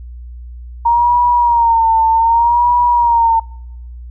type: tone with vibrato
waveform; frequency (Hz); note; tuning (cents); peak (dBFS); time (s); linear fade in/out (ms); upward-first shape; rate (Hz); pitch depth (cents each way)
sine; 932.3; A#5; 0; -8; 0.85-3.4; 10; sine; 0.65; 66
effects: noise-tail reverb RT60 0.8 s tail -26 dB re dry + added 60 Hz sine -28 dBFS peak until 4.1 s